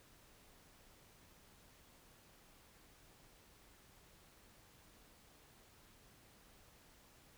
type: silence
effects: pink hiss -65 dBFS RMS until 7.37 s